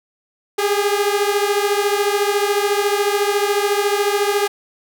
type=beating tone pair; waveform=sawtooth; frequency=402.7 / 416.7 Hz; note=G4 / G#4; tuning=+47 / +6 cents; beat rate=14 Hz; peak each=-14 / -16 dBFS; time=0.58-4.48 s; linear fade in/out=10 ms; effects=none